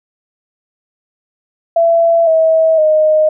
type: tone with pitch steps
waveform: sine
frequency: 670 / 644.2 / 619.4 Hz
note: E5 / E5 / D#5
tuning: +28 / -40 / -8 cents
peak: -7 dBFS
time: 1.76-3.29 s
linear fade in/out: 5 ms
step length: 510 ms
effects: none